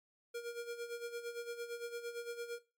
square tone with tremolo, 472.5 Hz, A#4, 23 cents sharp, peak -39 dBFS, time 0.34-2.59 s, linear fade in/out 10 ms, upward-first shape sine, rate 8.8 Hz, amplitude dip 70%, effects noise-tail reverb RT60 0.3 s tail -19 dB re dry + MP3 64 kbps

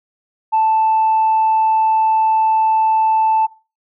sine tone, 880 Hz, A5, in tune, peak -10 dBFS, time 0.52-3.47 s, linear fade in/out 20 ms, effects noise-tail reverb RT60 0.3 s tail -19 dB re dry + tanh soft clip ceiling -8 dBFS

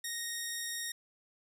10% pulse tone, 1864.7 Hz, A#6, in tune, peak -27 dBFS, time 0.04-0.92 s, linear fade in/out 5 ms, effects none

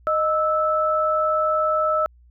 sine tone pair together, 619 / 1311.6 Hz, D#5 / E6, -9 / -9 cents, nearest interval octave + minor second, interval 1300 cents, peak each -21 / -20 dBFS, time 0.07-2.06 s, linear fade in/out 0 ms, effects added 60 Hz sine -49 dBFS peak until 2.3 s

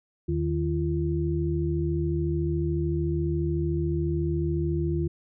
sine tone cluster, 80.7 / 154.6 / 341.6 Hz, E2 / D#3 / F4, -36 / -11 / -38 cents, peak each -28 dBFS, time 0.28-5.08 s, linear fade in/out 10 ms, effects none

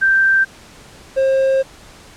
sine / triangle tone pair in turn, 1568 / 533.9 Hz, G6 / C5, 0 / +35 cents, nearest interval octave + perfect fifth, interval 1865 cents, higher first, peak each -10 dBFS, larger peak neither, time 0.01-0.45 / 1.16-1.63 s, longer second, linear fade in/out 20 ms, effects pink hiss -42 dBFS RMS until 2.16 s + low-pass 9000 Hz 12 dB/octave

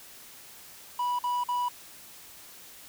triangle tone bursts, 980 Hz, B5, 14 cents flat, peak -24 dBFS, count 3, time 0.99-1.686 s, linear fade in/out 5 ms, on 200 ms, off 48 ms, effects white hiss -49 dBFS RMS until 2.88 s

